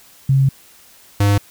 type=tone pair in turn; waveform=sine / square; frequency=135.2 / 101.29 Hz; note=C#3 / G#2; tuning=-43 / -43 cents; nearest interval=perfect fourth; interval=500 cents; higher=first; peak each=-10 / -12 dBFS; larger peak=first; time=0.29-0.49 / 1.2-1.38 s; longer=first; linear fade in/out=5 ms; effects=white hiss -47 dBFS RMS until 1.5 s